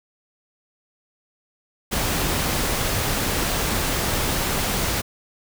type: noise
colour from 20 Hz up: pink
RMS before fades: -23 dBFS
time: 1.91-5.02 s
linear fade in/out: 20 ms
effects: none